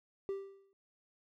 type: tone with exponential decay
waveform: triangle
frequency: 392 Hz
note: G4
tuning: in tune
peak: -30 dBFS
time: 0.29-0.73 s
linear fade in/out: 0 ms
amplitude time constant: 95 ms
effects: tanh soft clip ceiling -26 dBFS